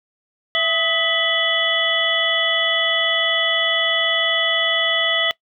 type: tone cluster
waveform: sine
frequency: 663 / 1270 / 1975 / 3018 / 3384 Hz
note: E5 / D#6 / B6 / F#7 / G#7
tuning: +10 / +35 / 0 / +34 / +32 cents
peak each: -24 / -27 / -21 / -22 / -21 dBFS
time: 0.55-5.31 s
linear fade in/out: 0 ms
effects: noise-tail reverb RT60 0.1 s tail -21 dB re dry